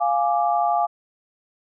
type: chord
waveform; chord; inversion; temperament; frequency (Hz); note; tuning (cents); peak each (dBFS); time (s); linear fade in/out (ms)
sine; D diminished; first; equal; 698.5 / 830.6 / 1174.7; F5 / Ab5 / D6; 0 / 0 / 0; -20 / -22 / -26; 0-0.87; 20
effects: none